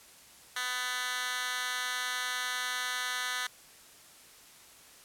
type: tone with high-pass filter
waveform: 10% pulse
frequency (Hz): 250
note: B3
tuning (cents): +21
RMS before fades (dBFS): -34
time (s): 0.56-3.47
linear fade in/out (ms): 5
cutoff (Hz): 1900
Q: 1.6
effects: white hiss -55 dBFS RMS until 5.04 s + low-pass 12000 Hz 12 dB/octave